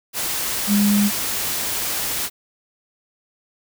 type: tone in noise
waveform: sine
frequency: 204.7 Hz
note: G#3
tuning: 25 cents flat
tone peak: -14 dBFS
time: 0.67-1.11 s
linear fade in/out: 50 ms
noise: white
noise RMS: -24 dBFS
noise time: 0.13-2.3 s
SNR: +7 dB
effects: none